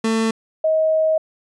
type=tone pair in turn; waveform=30% pulse / sine; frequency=223.7 / 632.7 Hz; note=A3 / D#5; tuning=+29 / +29 cents; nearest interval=octave + tritone; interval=1800 cents; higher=second; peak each=-14 dBFS; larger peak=neither; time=0.04-0.31 / 0.64-1.18 s; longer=second; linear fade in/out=5 ms; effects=resampled to 22050 Hz